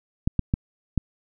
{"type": "clicks", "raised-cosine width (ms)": 5, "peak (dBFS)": -8, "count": 4, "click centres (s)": [0.275, 0.393, 0.539, 0.977], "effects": []}